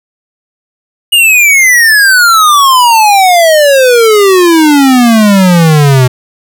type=exponential sweep; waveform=square; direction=down; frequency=2894 to 124 Hz; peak=-3 dBFS; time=1.12-6.08 s; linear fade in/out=10 ms; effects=none